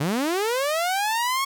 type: linear sweep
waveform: sawtooth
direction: up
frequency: 130.7 to 1108.7 Hz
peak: -18 dBFS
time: 0-1.45 s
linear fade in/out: 10 ms
effects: none